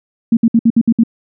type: tone bursts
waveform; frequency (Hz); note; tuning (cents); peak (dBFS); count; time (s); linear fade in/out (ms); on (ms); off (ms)
sine; 229.5; A#3; -27; -6; 7; 0.32-1.036; 5; 50; 61
effects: none